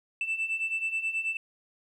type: beating tone pair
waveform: sine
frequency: 2649 / 2658.3 Hz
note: E7 / E7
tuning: +8 / +14 cents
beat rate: 9.3 Hz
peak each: -32 / -28 dBFS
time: 0.21-1.37 s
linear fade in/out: 2 ms
effects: tanh soft clip ceiling -24 dBFS + 11-bit